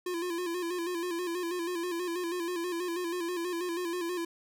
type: tone with vibrato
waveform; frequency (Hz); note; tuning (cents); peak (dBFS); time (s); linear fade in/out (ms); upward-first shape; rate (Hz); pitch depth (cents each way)
square; 348.4; F4; -4; -32; 0.06-4.25; 5; square; 6.2; 58
effects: none